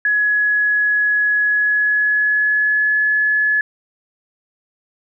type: tone with pitch glide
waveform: sine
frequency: 1685 to 1707.5 Hz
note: G#6 to G#6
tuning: +25 to +48 cents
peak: -13 dBFS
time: 0.05-3.61 s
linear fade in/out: 2 ms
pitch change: +23 cents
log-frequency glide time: 1.44-2.97 s
effects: none